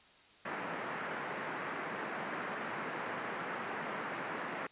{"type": "band-pass noise", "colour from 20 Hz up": "white", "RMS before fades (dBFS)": -40, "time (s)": [0.45, 4.67], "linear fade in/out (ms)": 5, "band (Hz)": [150, 1900], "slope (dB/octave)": 24, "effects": ["white hiss -61 dBFS RMS until 4.71 s", "resampled to 8000 Hz"]}